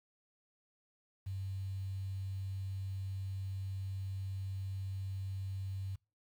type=tone with quantisation; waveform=sine; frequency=96.3 Hz; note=G2; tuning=30 cents flat; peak=-37 dBFS; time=1.26-5.96 s; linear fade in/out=10 ms; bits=10; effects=noise-tail reverb RT60 0.3 s tail -26 dB re dry